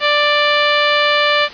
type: tone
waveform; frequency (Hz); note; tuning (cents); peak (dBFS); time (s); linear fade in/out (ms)
10% pulse; 589; D5; +5; -3; 0-1.49; 50
effects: white hiss -32 dBFS RMS until 1.53 s + resampled to 11025 Hz